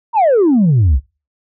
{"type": "exponential sweep", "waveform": "sine", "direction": "down", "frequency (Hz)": [975, 58.4], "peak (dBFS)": -6, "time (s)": [0.13, 1], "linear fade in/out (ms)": 50, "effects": ["noise-tail reverb RT60 0.3 s tail -22 dB re dry", "tanh soft clip ceiling -6 dBFS"]}